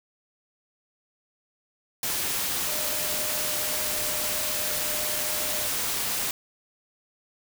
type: tone in noise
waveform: sine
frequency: 606 Hz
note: D#5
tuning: 46 cents flat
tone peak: -38 dBFS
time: 2.67-5.67 s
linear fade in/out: 2 ms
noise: white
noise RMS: -28 dBFS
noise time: 2.03-6.31 s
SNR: -13 dB
effects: none